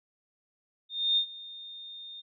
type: tone with ADSR envelope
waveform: sine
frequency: 3648 Hz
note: A#7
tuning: 38 cents flat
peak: -21 dBFS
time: 0.89-2.22 s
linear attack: 280 ms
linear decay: 86 ms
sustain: -20 dB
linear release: 24 ms
effects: none